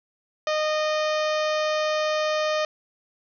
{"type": "harmonic tone with a mistuned harmonic", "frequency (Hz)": 615, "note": "D#5", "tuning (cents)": -20, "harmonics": [1, 2, 3, 4, 5, 6, 7, 8, 9, 10], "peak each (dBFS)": [-23, -29, -33, -35, -37, -39, -40, -41, -42, -43], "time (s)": [0.47, 2.65], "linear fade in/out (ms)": 2, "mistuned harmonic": 6, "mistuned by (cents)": -20, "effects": []}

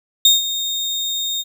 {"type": "tone with ADSR envelope", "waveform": "35% pulse", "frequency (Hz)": 3688, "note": "A#7", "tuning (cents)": -19, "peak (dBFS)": -5, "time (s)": [0.25, 1.44], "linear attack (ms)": 3, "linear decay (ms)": 160, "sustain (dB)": -13, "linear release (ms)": 39, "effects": []}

